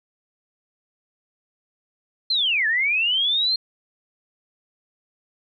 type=linear two-way sweep; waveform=sine; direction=down then up; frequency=4240 to 1699 to 4240 Hz; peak=-18 dBFS; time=2.3-3.56 s; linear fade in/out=5 ms; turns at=2.67 s; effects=none